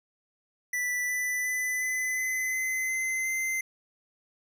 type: tone with pitch steps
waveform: square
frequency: 1975.5 / 1989.2 / 2003 / 2017 / 2031 / 2045 / 2059 / 2074 Hz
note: B6 / B6 / B6 / B6 / B6 / C7 / C7 / C7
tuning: 0 / +12 / +24 / +36 / +48 / -40 / -28 / -16 cents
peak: -28 dBFS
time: 0.73-3.61 s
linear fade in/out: 5 ms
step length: 360 ms
effects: none